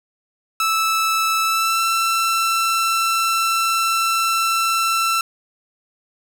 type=tone with pitch glide; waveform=sawtooth; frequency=1313 to 1339 Hz; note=E6 to E6; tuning=-7 to +27 cents; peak=-13 dBFS; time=0.6-5.21 s; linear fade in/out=2 ms; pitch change=+34 cents; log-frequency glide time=1.44-1.83 s; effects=none